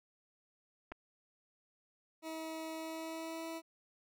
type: clicks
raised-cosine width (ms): 0.5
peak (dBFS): -31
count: 2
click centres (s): 0.918 / 0.921
type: tone with pitch glide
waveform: 20% pulse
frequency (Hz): 320.5 to 327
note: E4 to E4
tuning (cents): -49 to -14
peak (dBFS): -36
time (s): 2.22-3.62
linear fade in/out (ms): 50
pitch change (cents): +35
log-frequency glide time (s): 2.74-3.49
effects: none